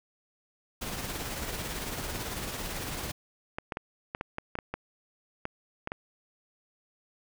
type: noise with tremolo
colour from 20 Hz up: pink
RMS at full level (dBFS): -34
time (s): 0.81-3.12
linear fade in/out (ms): 10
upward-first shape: triangle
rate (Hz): 18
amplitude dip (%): 45
type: clicks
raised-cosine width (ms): 0.5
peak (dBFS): -18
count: 12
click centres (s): 3.585 / 3.722 / 3.771 / 4.149 / 4.211 / 4.384 / 4.554 / 4.588 / 4.74 / 5.454 / 5.874 / 5.919
effects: none